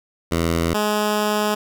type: tone pair in turn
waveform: 10% pulse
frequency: 83.5 / 210.4 Hz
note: E2 / G#3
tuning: +23 / +23 cents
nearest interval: octave + major third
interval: 1600 cents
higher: second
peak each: -10 dBFS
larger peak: neither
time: 0.31-0.74 / 0.74-1.55 s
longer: second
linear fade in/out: 10 ms
effects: none